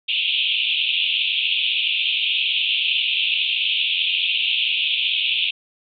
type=band-pass noise; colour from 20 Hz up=pink; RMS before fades=-21 dBFS; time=0.08-5.51 s; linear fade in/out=10 ms; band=2500 to 3600 Hz; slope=96 dB/octave; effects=none